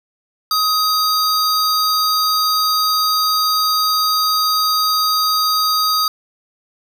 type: tone pair together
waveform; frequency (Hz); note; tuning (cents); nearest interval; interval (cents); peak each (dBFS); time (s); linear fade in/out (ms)
square; 1257 / 4740; D#6 / D8; +17 / +15; octave + major seventh; 2298; -17 / -18; 0.51-6.08; 2
effects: none